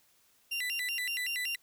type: tone with vibrato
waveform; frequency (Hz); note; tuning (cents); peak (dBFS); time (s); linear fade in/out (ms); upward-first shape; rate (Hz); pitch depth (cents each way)
35% pulse; 2349; D7; 0; -30; 0.51-1.56; 10; square; 5.3; 290
effects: white hiss -67 dBFS RMS until 1.62 s